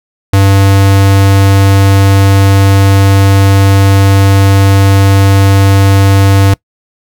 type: tone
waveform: square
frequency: 98 Hz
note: G2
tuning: in tune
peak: -4 dBFS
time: 0.33-6.54 s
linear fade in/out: 5 ms
effects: noise-tail reverb RT60 0.1 s tail -23 dB re dry